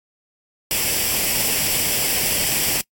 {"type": "noise with comb filter", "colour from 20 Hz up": "white", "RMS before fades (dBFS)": -20, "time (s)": [0.71, 2.81], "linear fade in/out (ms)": 0, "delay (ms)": 0.38, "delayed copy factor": 0.6, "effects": ["noise-tail reverb RT60 0.1 s tail -26 dB re dry", "AAC 64 kbps"]}